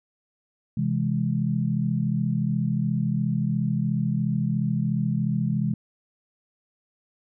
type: chord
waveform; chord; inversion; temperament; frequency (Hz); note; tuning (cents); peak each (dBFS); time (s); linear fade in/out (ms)
sine; C augmented; none; equal; 130.81 / 164.81 / 207.7; C3 / E3 / G#3; 0 / 0 / 0; -26; 0.77-5.74; 5
effects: none